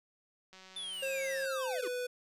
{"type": "click train", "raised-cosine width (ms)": 0.2, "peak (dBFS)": -37, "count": 175, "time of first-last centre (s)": [0.53, 1.456], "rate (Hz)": 188}
{"type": "linear sweep", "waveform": "square", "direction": "down", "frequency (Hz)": [3555, 320.1], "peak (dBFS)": -39, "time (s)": [0.76, 1.88], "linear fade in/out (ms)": 5}
{"type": "tone with pitch glide", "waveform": "square", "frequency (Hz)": [537, 495.3], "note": ["C5", "B4"], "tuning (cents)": [45, 5], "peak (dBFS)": -35, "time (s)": [1.02, 2.07], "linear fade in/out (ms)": 10, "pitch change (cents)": -140, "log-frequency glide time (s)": [1.48, 1.86]}
{"effects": ["resampled to 32000 Hz"]}